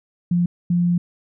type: tone bursts at uneven times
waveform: sine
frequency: 174.61 Hz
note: F3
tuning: in tune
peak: -15 dBFS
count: 2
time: 0.31-0.46 / 0.7-0.98 s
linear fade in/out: 5 ms
effects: none